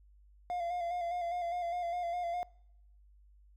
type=tone with vibrato; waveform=triangle; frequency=698.5 Hz; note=F5; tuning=in tune; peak=-31 dBFS; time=0.5-2.43 s; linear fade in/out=0 ms; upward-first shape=square; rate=4.9 Hz; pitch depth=33 cents each way; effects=noise-tail reverb RT60 0.8 s tail -24 dB re dry + added 50 Hz sine -58 dBFS peak until 3.56 s